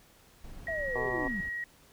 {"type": "noise", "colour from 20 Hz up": "brown", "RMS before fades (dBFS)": -44, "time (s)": [0.44, 1.49], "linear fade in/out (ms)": 5}
{"type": "tone", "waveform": "sine", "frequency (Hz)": 1901, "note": "A#6", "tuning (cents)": 33, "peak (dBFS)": -33, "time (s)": [0.67, 1.64], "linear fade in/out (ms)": 2}
{"type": "linear sweep", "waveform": "sine", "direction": "down", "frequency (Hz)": [674, 174.7], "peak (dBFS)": -34, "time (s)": [0.68, 1.41], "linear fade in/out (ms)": 5}
{"type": "harmonic tone", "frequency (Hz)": 125.3, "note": "B2", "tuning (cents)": 25, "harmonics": [1, 2, 3, 4, 5, 6, 7, 8, 9], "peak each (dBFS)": [-45, -45, -40, -39, -40, -41, -42, -43, -43], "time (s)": [0.95, 1.28], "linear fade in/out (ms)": 5}
{"effects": ["pink hiss -60 dBFS RMS until 1.92 s"]}